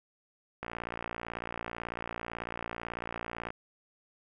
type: click train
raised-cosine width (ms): 0.5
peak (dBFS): -21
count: 168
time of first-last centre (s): 0.63-3.504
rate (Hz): 58.1
effects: none